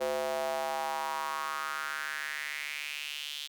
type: tone with high-pass filter sweep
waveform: square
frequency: 73.42 Hz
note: D2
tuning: in tune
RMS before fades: -35 dBFS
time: 0-3.48 s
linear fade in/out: 20 ms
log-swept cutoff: 510 to 3400 Hz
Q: 4.1
effects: none